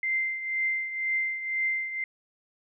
sine tone with tremolo, 2085 Hz, C7, 7 cents flat, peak -23 dBFS, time 0.03-2.04 s, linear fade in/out 2 ms, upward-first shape triangle, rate 2 Hz, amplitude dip 70%, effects none

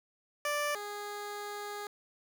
15% pulse tone pair in turn, 587.3 / 412.5 Hz, D5 / G#4, 0 / -12 cents, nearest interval tritone, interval 612 cents, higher first, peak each -24 / -32 dBFS, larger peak first, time 0.45-0.75 / 0.75-1.87 s, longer second, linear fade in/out 2 ms, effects none

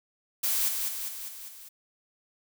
blue noise with echo, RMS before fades -27 dBFS, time 0.43-0.69 s, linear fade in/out 10 ms, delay 200 ms, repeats 5, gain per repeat -4 dB, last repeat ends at 1.69 s, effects none

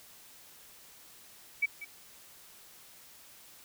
sine tone with echo, 2287 Hz, D7, 47 cents flat, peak -24 dBFS, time 1.62-1.66 s, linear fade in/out 10 ms, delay 190 ms, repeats 1, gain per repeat -15 dB, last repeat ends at 1.85 s, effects white hiss -55 dBFS RMS until 3.64 s

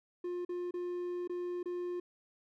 triangle tone with dropouts, 354.4 Hz, F4, 25 cents sharp, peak -33 dBFS, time 0.24-2 s, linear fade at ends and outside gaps 5 ms, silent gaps 0.45-0.491 / 0.71-0.739 / 1.276-1.295 / 1.63-1.657 s, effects none

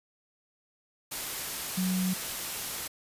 sine tone in noise, 185 Hz, F#3, in tune, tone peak -26 dBFS, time 1.77-2.14 s, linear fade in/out 10 ms, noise white, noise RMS -35 dBFS, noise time 1.11-2.88 s, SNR +6 dB, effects resampled to 32000 Hz

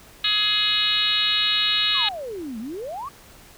harmonic tone, 420 Hz, G#4, 19 cents sharp, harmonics 3 / 4 / 5 / 6 / 7 / 8 / 9 / 10, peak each -33 / -31 / -33 / -29 / -25 / -28 / -22 / -27 dBFS, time 0.24-2.09 s, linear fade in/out 5 ms
sine exponential two-way sweep, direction down then up, 1197 to 210 to 1197 Hz, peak -29 dBFS, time 1.94-3.09 s, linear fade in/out 10 ms, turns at 2.59 s
effects pink hiss -48 dBFS RMS until 3.57 s

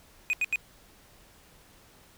triangle tone bursts, 2489 Hz, D#7, in tune, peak -22 dBFS, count 3, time 0.3-0.558 s, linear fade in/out 0 ms, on 32 ms, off 81 ms, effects pink hiss -57 dBFS RMS until 2.17 s

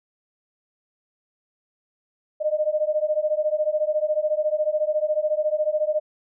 sine beating tone pair, 604 / 618 Hz, D5 / D#5, +48 / -12 cents, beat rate 14 Hz, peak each -23 dBFS, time 2.4-6 s, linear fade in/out 20 ms, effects none

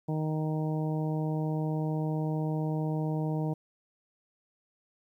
harmonic tone, 155.56 Hz, D#3, in tune, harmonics 1 / 2 / 3 / 4 / 5 / 6, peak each -29 / -35 / -39 / -41 / -43 / -45 dBFS, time 0.08-3.54 s, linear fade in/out 10 ms, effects 11-bit

